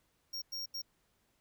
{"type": "tone bursts at uneven times", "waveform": "square", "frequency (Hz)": 5570, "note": "F8", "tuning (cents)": -5, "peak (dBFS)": -38, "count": 3, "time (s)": [[0.33, 0.42], [0.52, 0.66], [0.74, 0.82]], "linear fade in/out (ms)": 10, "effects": ["pink hiss -75 dBFS RMS until 1.4 s"]}